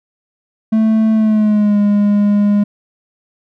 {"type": "tone with pitch glide", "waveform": "triangle", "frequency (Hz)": [220, 205.3], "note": ["A3", "G#3"], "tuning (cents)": [0, -20], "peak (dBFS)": -7, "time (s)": [0.72, 2.64], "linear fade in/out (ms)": 10, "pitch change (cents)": -120, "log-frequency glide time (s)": [1.13, 1.78], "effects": []}